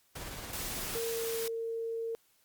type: noise with tremolo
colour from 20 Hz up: pink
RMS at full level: -41 dBFS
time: 0.15-0.99 s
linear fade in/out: 10 ms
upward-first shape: sine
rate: 18 Hz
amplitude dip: 30%
type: noise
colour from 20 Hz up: white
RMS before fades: -39 dBFS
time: 0.53-1.48 s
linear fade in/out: 2 ms
type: tone with pitch glide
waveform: sine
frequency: 460.3 to 456.3 Hz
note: A#4 to A#4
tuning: -22 to -37 cents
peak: -33 dBFS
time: 0.95-2.15 s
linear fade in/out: 0 ms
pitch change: -15 cents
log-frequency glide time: 1.08-1.4 s
effects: white hiss -69 dBFS RMS until 2.44 s + Opus 48 kbps